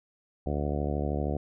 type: harmonic tone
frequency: 72.9 Hz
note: D2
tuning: 12 cents flat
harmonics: 1 / 2 / 3 / 4 / 5 / 6 / 7 / 8 / 9 / 10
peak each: -31 / -34 / -36 / -37 / -38 / -39 / -39 / -40 / -41 / -41 dBFS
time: 0.46-1.37 s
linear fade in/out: 5 ms
effects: none